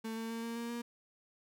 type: tone with pitch steps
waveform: 35% pulse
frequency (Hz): 223.4 / 226 / 228.6 / 231.3 / 234 / 236.7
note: A3 / A3 / A#3 / A#3 / A#3 / A#3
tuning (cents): +27 / +47 / -34 / -13 / +7 / +27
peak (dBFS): -36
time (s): 0.04-0.82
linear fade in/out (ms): 10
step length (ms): 130
effects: none